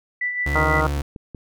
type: tone with tremolo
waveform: sine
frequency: 1975.5 Hz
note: B6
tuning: in tune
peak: -20 dBFS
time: 0.21-0.81 s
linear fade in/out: 5 ms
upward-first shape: sine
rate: 6 Hz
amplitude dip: 50%
type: tone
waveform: 35% pulse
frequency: 71.7 Hz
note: D2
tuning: 41 cents flat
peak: -20 dBFS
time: 0.46-1.02 s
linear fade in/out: 5 ms
type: harmonic tone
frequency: 155.56 Hz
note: D#3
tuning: in tune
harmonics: 1 / 2 / 3 / 4 / 5 / 6 / 7 / 8 / 9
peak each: -28 / -29 / -27 / -26 / -29 / -26 / -28 / -26 / -26 dBFS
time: 0.55-0.87 s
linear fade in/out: 5 ms
type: click train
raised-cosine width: 3 ms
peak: -22 dBFS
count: 4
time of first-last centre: 0.79-1.348 s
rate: 5.38 Hz
effects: none